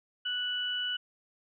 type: tone pair together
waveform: sine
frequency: 1478.5 / 2960 Hz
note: F#6 / F#7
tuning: -2 / 0 cents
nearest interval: octave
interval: 1202 cents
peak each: -36 / -31 dBFS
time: 0.25-0.97 s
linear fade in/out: 10 ms
effects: none